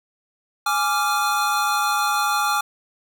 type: chord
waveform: square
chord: D diminished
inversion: second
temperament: equal with one note detuned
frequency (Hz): 830.6 / 1174.7 / 1386.5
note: Ab5 / D6 / F6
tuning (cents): 0 / 0 / -13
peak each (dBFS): -24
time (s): 0.66-2.61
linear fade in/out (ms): 5
effects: none